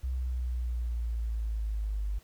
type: linear sweep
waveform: sine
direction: down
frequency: 64.5 to 49.88 Hz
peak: -29 dBFS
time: 0.03-2.19 s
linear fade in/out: 10 ms
effects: pink hiss -61 dBFS RMS until 2.23 s